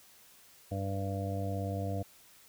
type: harmonic tone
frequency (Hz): 98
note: G2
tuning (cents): 0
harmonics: 1 / 2 / 3 / 5 / 6 / 7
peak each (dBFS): -34 / -41 / -42 / -42 / -44 / -41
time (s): 0.71-2.03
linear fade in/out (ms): 10
effects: white hiss -59 dBFS RMS until 2.48 s